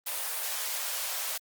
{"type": "high-pass noise", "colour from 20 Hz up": "white", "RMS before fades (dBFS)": -33, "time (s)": [0.06, 1.38], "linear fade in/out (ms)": 10, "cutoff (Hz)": 500, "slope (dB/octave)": 48, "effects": ["Opus 32 kbps"]}